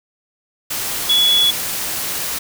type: tone in noise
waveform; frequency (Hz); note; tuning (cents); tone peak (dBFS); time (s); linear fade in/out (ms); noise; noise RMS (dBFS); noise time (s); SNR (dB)
sine; 3391; G#7; +35; -11; 1.09-1.51; 10; white; -23; 0.7-2.39; +9
effects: none